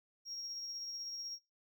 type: tone with tremolo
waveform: triangle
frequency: 5590 Hz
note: F8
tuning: 1 cent sharp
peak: -38 dBFS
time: 0.25-1.39 s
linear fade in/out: 50 ms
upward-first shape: triangle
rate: 16 Hz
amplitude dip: 35%
effects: noise-tail reverb RT60 0.2 s tail -19 dB re dry + tanh soft clip ceiling -35 dBFS